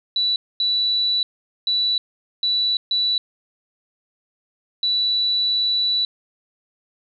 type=tone bursts at uneven times; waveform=sine; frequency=3951 Hz; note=B7; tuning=in tune; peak=-17 dBFS; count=6; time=0.16-0.36 / 0.6-1.23 / 1.67-1.98 / 2.43-2.77 / 2.91-3.18 / 4.83-6.05 s; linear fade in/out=2 ms; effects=none